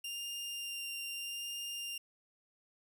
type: tone with vibrato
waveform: sawtooth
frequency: 2794 Hz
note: F7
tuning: in tune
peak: -36 dBFS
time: 0.04-1.98 s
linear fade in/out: 5 ms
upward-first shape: sine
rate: 0.8 Hz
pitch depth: 9 cents each way
effects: none